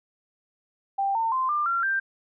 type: tone with pitch steps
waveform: sine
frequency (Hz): 788 / 905.2 / 1039.8 / 1194.4 / 1372 / 1576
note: G5 / A5 / C6 / D6 / F6 / G6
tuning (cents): +9 / +49 / -11 / +29 / -31 / +9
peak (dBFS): -22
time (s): 0.98-2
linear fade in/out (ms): 10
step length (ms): 170
effects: none